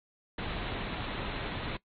pink low-pass noise, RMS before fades -36 dBFS, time 0.38-1.77 s, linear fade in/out 5 ms, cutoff 4000 Hz, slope 96 dB/octave, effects noise-tail reverb RT60 0.1 s tail -19 dB re dry + MP3 32 kbps

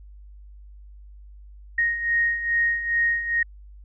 sine beating tone pair, 1864.7 / 1867.1 Hz, A#6 / A#6, 0 / +2 cents, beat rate 2.4 Hz, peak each -27 / -21 dBFS, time 1.78-3.43 s, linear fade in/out 5 ms, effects added 50 Hz sine -42 dBFS peak until 3.84 s

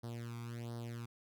sawtooth tone with flanger, 117.7 Hz, A#2, 17 cents sharp, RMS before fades -44 dBFS, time 0.03-1.06 s, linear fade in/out 10 ms, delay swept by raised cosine 0.2 to 0.87 ms, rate 1.4 Hz, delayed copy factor +0.85, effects none

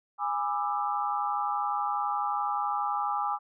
sine chord, E dominant seventh, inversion first, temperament just, 824.1 / 988.9 / 1186.7 / 1318.5 Hz, G#5 / B5 / D6 / E6, -14 / +2 / +18 / 0 cents, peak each -30 / -36 / -31 / -36 dBFS, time 0.18-3.39 s, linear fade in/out 50 ms, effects none

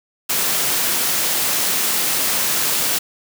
white high-pass noise, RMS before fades -19 dBFS, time 0.29-2.99 s, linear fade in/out 10 ms, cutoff 130 Hz, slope 12 dB/octave, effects none

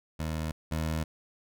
20% pulse tone pair in turn, 79 / 79.43 Hz, D#2 / D#2, +27 / +36 cents, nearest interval unison, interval 9 cents, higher second, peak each -26 / -24 dBFS, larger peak second, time 0.19-0.52 / 0.71-1.04 s, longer neither, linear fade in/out 10 ms, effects none

